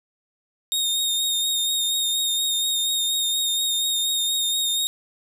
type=tone with vibrato; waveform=sawtooth; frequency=3700 Hz; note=A#7; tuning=14 cents flat; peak=-18 dBFS; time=0.72-4.87 s; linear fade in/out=0 ms; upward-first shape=sine; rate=4.2 Hz; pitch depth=26 cents each way; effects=none